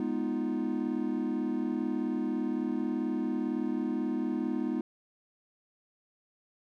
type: chord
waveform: triangle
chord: F half-diminished seventh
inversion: first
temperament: equal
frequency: 207.7 / 246.9 / 311.1 / 349.2 Hz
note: Ab3 / Cb4 / Eb4 / F4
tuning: 0 / 0 / 0 / 0 cents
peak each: -34 / -30 / -31 / -36 dBFS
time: 0-4.81 s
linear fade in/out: 2 ms
effects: tanh soft clip ceiling -17 dBFS